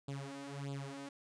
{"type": "tone with flanger", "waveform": "sawtooth", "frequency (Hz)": 139.3, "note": "C#3", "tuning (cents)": 9, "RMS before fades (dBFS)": -44, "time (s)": [0.08, 1.09], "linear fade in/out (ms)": 5, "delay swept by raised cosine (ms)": [0.25, 3.95], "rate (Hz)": 1.6, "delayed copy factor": 0.9, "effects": ["resampled to 22050 Hz"]}